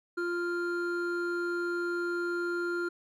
triangle tone pair together, 348 / 1396.9 Hz, F4 / F6, -6 / 0 cents, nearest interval 2 octaves, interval 2406 cents, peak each -29 / -32 dBFS, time 0.17-2.89 s, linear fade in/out 10 ms, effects none

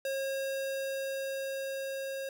square tone with level ramp, 541 Hz, C#5, 42 cents flat, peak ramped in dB -32 to -36 dBFS, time 0.05-2.29 s, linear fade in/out 2 ms, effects none

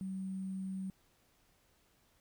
sine tone with sample-and-hold, 189.9 Hz, F#3, 45 cents sharp, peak -37 dBFS, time 0.01-0.9 s, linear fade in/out 0 ms, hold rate 8820 Hz, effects pink hiss -71 dBFS RMS until 2.2 s

